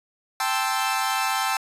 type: chord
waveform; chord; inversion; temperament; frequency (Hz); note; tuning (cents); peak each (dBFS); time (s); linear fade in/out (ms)
sawtooth; A minor seventh; third; equal; 784 / 880 / 1046.5 / 1318.5; G5 / A5 / C6 / E6; 0 / 0 / 0 / 0; -23 / -24 / -26 / -24; 0.4-1.57; 2
effects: resampled to 32000 Hz